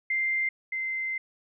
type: tone pair in turn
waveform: sine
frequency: 2093 / 2076 Hz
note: C7 / C7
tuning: 0 / -14 cents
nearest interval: unison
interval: 14 cents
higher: first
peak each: -24 / -28 dBFS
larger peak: first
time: 0.1-0.49 / 0.72-1.18 s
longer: second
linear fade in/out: 5 ms
effects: none